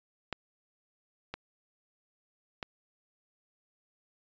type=clicks; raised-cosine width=0.3 ms; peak=-17 / -21 / -20 dBFS; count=3; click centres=0.327 / 1.34 / 2.628 s; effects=resampled to 16000 Hz